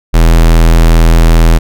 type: tone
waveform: square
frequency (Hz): 41.21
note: E1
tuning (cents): 0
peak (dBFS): -3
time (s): 0.13-1.59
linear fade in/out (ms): 20
effects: none